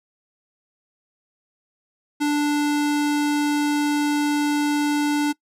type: tone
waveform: square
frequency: 293.7 Hz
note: D4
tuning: in tune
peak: -19 dBFS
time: 2.2-5.33 s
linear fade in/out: 20 ms
effects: noise-tail reverb RT60 0.1 s tail -22 dB re dry + low-pass 12000 Hz 12 dB/octave